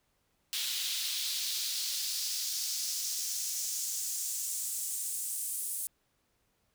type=noise with high-pass filter sweep; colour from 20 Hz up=pink; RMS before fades=-35 dBFS; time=0.53-5.87 s; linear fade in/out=0 ms; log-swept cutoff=3400 to 9600 Hz; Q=2.1; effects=pink hiss -75 dBFS RMS until 6.74 s